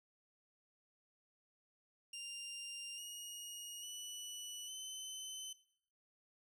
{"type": "tone with pitch steps", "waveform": "20% pulse", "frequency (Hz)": [2794, 2876, 2960, 3047], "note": ["F7", "F#7", "F#7", "G7"], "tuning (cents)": [0, -50, 0, -50], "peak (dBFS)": -40, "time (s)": [2.13, 5.53], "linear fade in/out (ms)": 5, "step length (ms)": 850, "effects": ["noise-tail reverb RT60 0.6 s tail -17 dB re dry"]}